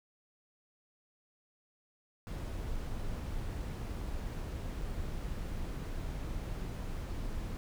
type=noise with dropouts; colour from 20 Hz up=brown; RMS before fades=-38 dBFS; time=2.27-7.57 s; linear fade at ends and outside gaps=0 ms; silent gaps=4.814-4.82 s; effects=none